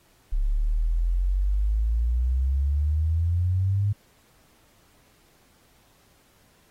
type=exponential sweep; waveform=sine; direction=up; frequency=34.04 to 103.83 Hz; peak=-20 dBFS; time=0.32-3.93 s; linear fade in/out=10 ms; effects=pink hiss -61 dBFS RMS until 6.7 s + AAC 48 kbps